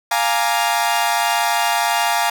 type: chord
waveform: sawtooth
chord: Bb dominant seventh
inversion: second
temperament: equal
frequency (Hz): 698.5 / 830.6 / 932.3 / 1174.7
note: F5 / Ab5 / Bb5 / D6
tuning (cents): 0 / 0 / 0 / 0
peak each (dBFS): -17 / -17 / -17 / -23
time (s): 0.11-2.3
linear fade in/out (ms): 5
effects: 8-bit